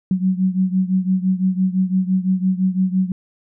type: beating tone pair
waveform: sine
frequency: 185 / 190.9 Hz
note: F#3 / G3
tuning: 0 / -46 cents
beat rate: 5.9 Hz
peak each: -17 / -20 dBFS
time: 0.11-3.12 s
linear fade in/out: 2 ms
effects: none